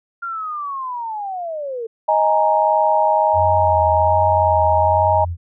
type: linear sweep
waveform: sine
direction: down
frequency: 1400 to 440 Hz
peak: -23 dBFS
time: 0.22-1.87 s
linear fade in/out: 10 ms
type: chord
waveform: sine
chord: D# suspended fourth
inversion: none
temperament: equal with one note detuned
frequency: 625.5 / 830.6 / 932.3 Hz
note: D#5 / G#5 / A#5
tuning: +9 / 0 / 0 cents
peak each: -17 dBFS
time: 2.08-5.25 s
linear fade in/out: 10 ms
type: tone with vibrato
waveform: sine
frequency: 87.31 Hz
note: F2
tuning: in tune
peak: -21 dBFS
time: 3.33-5.37 s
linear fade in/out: 50 ms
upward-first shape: sine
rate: 1.3 Hz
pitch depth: 70 cents each way
effects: none